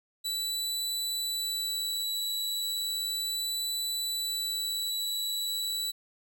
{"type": "tone with vibrato", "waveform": "sawtooth", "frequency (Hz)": 3952, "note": "B7", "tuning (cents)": 0, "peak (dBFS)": -27, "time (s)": [0.24, 5.92], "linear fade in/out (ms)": 20, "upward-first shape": "sine", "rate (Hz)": 0.35, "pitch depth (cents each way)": 8, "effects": []}